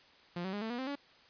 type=tone with pitch steps; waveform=sawtooth; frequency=174.61 / 189.32 / 205.3 / 222.6 / 241.3 / 261.6 / 283.7 Hz; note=F3 / F#3 / G#3 / A3 / B3 / C4 / C#4; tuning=0 / +40 / -20 / +20 / -40 / 0 / +40 cents; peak=-32 dBFS; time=0.36-0.955 s; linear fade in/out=5 ms; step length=85 ms; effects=white hiss -61 dBFS RMS until 1.29 s + resampled to 11025 Hz